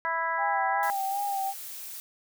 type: harmonic tone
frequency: 329.6 Hz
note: E4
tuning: in tune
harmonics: 2 / 3 / 4 / 5 / 6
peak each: -36 / -29 / -35 / -32 / -36 dBFS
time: 0.05-0.9 s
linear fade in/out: 0 ms
type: tone with vibrato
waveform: sine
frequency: 793 Hz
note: G5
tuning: 20 cents sharp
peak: -27 dBFS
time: 0.37-1.54 s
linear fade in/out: 50 ms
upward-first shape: sine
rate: 2.6 Hz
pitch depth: 40 cents each way
type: noise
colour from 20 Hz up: blue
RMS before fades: -40 dBFS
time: 0.83-2 s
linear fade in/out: 0 ms
effects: none